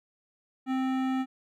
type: tone with hard clipping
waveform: sine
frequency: 261.6 Hz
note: C4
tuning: in tune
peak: -28 dBFS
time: 0.66-1.26 s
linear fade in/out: 50 ms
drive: 16 dB
effects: none